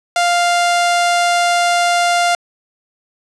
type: tone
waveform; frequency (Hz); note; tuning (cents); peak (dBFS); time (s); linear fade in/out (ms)
sawtooth; 698.5; F5; 0; -8; 0.16-2.35; 2
effects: resampled to 22050 Hz + 7-bit